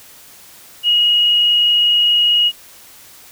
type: tone with frequency modulation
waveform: sine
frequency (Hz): 2888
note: F#7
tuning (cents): -43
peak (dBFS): -10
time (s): 0.83-2.52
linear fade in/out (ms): 50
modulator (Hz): 24.8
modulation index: 0.65
effects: white hiss -42 dBFS RMS until 3.31 s